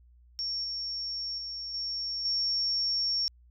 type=tone with level steps; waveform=sine; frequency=5490 Hz; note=F8; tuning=31 cents flat; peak=-30 / -32 / -35 / -31 / -26 dBFS; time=0.39-3.28 s; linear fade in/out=0 ms; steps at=0.64 / 1.38 / 1.74 / 2.25 s; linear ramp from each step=2 ms; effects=added 60 Hz sine -55 dBFS peak until 3.5 s